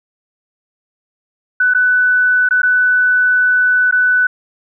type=tone with dropouts; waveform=sine; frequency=1494 Hz; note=F#6; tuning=16 cents sharp; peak=-9 dBFS; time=1.6-4.27 s; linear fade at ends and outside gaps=5 ms; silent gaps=1.738-1.747 / 2.489-2.508 / 2.619-2.631 / 3.912-3.924 s; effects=none